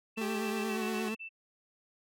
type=tone bursts; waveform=sine; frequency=2658 Hz; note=E7; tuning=14 cents sharp; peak=-40 dBFS; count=9; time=0.16-1.292 s; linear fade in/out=20 ms; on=100 ms; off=29 ms
type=tone with vibrato; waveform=30% pulse; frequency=218 Hz; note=A3; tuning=16 cents flat; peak=-31 dBFS; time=0.17-1.15 s; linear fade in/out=10 ms; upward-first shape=sine; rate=8.5 Hz; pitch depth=43 cents each way
type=tone with pitch glide; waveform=sawtooth; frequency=392 to 372.8 Hz; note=G4 to F#4; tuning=0 to +13 cents; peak=-32 dBFS; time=0.21-1.09 s; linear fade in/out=5 ms; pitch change=-87 cents; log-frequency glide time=0.66-0.83 s
effects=none